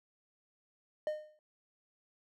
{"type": "tone with exponential decay", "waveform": "triangle", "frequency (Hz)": 611, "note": "D#5", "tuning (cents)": -32, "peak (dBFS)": -27, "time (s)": [1.07, 1.39], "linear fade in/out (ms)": 1, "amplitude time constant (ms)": 68, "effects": []}